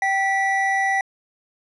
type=tone pair together; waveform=triangle; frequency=777 / 1958 Hz; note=G5 / B6; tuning=-16 / -15 cents; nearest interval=octave + major third; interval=1601 cents; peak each=-19 dBFS; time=0.02-1.01 s; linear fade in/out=2 ms; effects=resampled to 24000 Hz